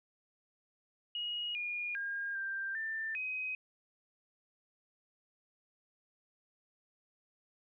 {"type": "tone with pitch steps", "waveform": "sine", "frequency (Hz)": [2889, 2431, 1616, 1580, 1783, 2521], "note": ["F#7", "D#7", "G#6", "G6", "A6", "D#7"], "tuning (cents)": [-42, -41, -48, 13, 22, 22], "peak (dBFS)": -35, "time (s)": [1.15, 3.55], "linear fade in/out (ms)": 2, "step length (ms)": 400, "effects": []}